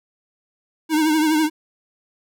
square tone with vibrato, 311.1 Hz, D#4, in tune, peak -16 dBFS, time 0.89-1.5 s, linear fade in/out 50 ms, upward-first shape triangle, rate 12 Hz, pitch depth 68 cents each way, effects none

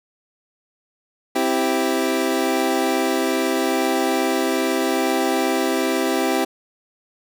25% pulse chord, C major, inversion none, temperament equal, 261.6 / 329.6 / 392 Hz, C4 / E4 / G4, 0 / 0 / 0 cents, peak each -19 dBFS, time 1.35-6.45 s, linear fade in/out 10 ms, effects none

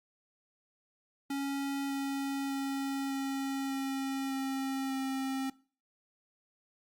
square tone with pitch steps, 277.2 / 275.4 / 273.7 / 272 / 270.2 / 268.5 / 266.8 Hz, C#4 / C#4 / C#4 / C#4 / C#4 / C4 / C4, 0 / -11 / -22 / -33 / -44 / +45 / +34 cents, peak -33 dBFS, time 1.3-5.5 s, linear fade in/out 5 ms, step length 600 ms, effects noise-tail reverb RT60 0.4 s tail -21 dB re dry + Opus 48 kbps

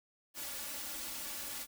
white noise with comb filter, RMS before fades -42 dBFS, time 0.34-1.67 s, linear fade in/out 50 ms, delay 3.5 ms, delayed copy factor +0.75, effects none

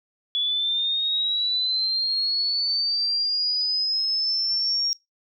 sine linear sweep, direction up, 3408 to 5588 Hz, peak -21 dBFS, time 0.35-4.93 s, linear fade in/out 0 ms, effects noise-tail reverb RT60 0.2 s tail -24 dB re dry

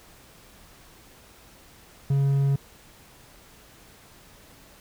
triangle tone, 138.59 Hz, C#3, in tune, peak -17 dBFS, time 2.1-2.56 s, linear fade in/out 5 ms, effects pink hiss -52 dBFS RMS until 4.8 s

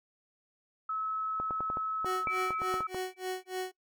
sine tone, 1294 Hz, E6, 32 cents flat, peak -31 dBFS, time 0.89-2.87 s, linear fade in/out 5 ms
clicks, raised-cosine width 1 ms, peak -24 dBFS, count 12, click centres 1.4 / 1.508 / 1.606 / 1.701 / 1.771 / 2.046 / 2.272 / 2.506 / 2.618 / 2.741 / 2.806 / 2.946 s
30% pulse tone with tremolo, 371 Hz, F#4, 5 cents sharp, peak -29 dBFS, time 2.05-3.72 s, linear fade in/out 10 ms, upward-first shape sine, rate 3.4 Hz, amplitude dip 100%
sine tone with exponential decay, 2312 Hz, D7, 28 cents flat, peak -32 dBFS, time 2.27-3.47 s, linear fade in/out 2 ms, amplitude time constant 260 ms
effects noise-tail reverb RT60 0.1 s tail -22 dB re dry

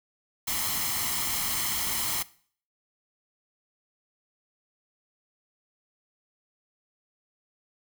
white noise with comb filter, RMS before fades -29 dBFS, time 0.47-2.23 s, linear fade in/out 10 ms, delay 0.96 ms, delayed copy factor +0.6, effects noise-tail reverb RT60 0.5 s tail -19 dB re dry

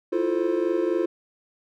triangle chord, F major seventh, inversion third, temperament equal with one note detuned, 329.6 / 353.3 / 440 / 523.3 Hz, E4 / F4 / A4 / C5, 0 / +20 / 0 / 0 cents, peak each -25 / -22 / -27 / -28 dBFS, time 0.12-1.06 s, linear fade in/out 10 ms, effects none

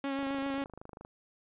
sawtooth tone with vibrato, 274.7 Hz, C#4, 16 cents flat, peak -28 dBFS, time 0.04-0.64 s, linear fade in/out 2 ms, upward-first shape triangle, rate 7.6 Hz, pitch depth 25 cents each way
click train, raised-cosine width 1 ms, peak -32 dBFS, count 23, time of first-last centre 0.19-1.049 s, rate 25.6 Hz
effects resampled to 8000 Hz + 11-bit

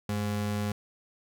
square ring-modulated tone, 154.4 Hz, D#3, 13 cents flat, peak -26 dBFS, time 0.09-0.72 s, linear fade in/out 2 ms, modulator 55.6 Hz, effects 11-bit

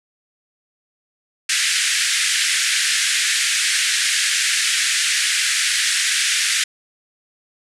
pink band-pass noise, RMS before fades -19 dBFS, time 1.49-6.64 s, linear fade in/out 5 ms, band 1600 to 10000 Hz, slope 48 dB/octave, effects none

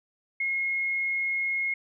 sine tone, 2158 Hz, C#7, 47 cents flat, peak -25 dBFS, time 0.4-1.74 s, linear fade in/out 5 ms, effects none

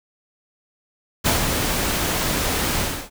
pink noise with ADSR envelope, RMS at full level -17 dBFS, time 1.24-3.1 s, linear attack 25 ms, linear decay 130 ms, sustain -5 dB, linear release 300 ms, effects none

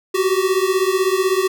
square beating tone pair, 370 / 386 Hz, F#4 / G4, 0 / -27 cents, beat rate 16 Hz, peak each -19 dBFS, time 0.14-1.48 s, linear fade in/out 10 ms, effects none

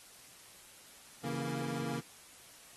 25% pulse chord, A# diminished, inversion first, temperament equal, 138.59 / 164.81 / 233.1 Hz, C#3 / E3 / A#3, 0 / 0 / 0 cents, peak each -36 / -39 / -36 dBFS, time 1.23-2.01 s, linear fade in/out 20 ms, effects white hiss -56 dBFS RMS until 2.76 s + AAC 32 kbps

